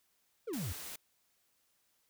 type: exponential sweep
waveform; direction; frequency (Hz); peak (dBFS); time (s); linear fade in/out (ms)
triangle; down; 507 to 73.3; -34; 0.47-0.73; 10
type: noise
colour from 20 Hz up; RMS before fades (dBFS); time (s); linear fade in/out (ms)
white; -45; 0.53-0.96; 5
effects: white hiss -75 dBFS RMS until 2.09 s